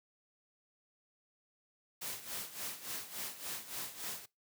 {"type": "noise with tremolo", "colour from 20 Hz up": "white", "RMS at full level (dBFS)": -40, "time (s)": [2.01, 4.26], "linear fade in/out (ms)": 10, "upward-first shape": "sine", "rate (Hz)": 3.5, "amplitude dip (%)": 75, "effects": ["noise-tail reverb RT60 0.2 s tail -22 dB re dry", "high-pass 100 Hz 12 dB/octave"]}